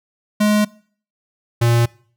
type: tone pair in turn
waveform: square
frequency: 210 / 117.86 Hz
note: G#3 / A#2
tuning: +19 / +19 cents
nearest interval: minor seventh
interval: 1000 cents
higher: first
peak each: -13 dBFS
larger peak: neither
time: 0.4-0.65 / 1.61-1.86 s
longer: neither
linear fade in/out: 10 ms
effects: noise-tail reverb RT60 0.5 s tail -23 dB re dry